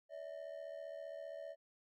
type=ring-modulated tone; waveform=triangle; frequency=609 Hz; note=D#5; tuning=37 cents flat; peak=-40 dBFS; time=0.09-1.56 s; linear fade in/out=50 ms; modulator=37.6 Hz; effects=none